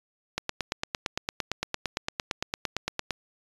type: click train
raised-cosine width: 0.2 ms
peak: -10 dBFS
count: 25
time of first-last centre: 0.38-3.107 s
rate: 8.8 Hz
effects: resampled to 24000 Hz